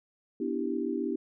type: chord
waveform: sine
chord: E minor seventh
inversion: second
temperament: equal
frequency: 246.9 / 293.7 / 329.6 / 392 Hz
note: B3 / D4 / E4 / G4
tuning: 0 / 0 / 0 / 0 cents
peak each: -34 dBFS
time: 0.4-1.16 s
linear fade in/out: 5 ms
effects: none